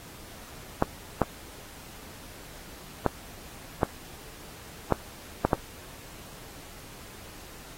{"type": "clicks", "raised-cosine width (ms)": 1, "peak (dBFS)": -6, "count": 7, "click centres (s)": [0.824, 1.217, 3.063, 3.832, 4.923, 5.45, 5.532], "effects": ["pink hiss -47 dBFS RMS until 7.77 s", "AAC 48 kbps"]}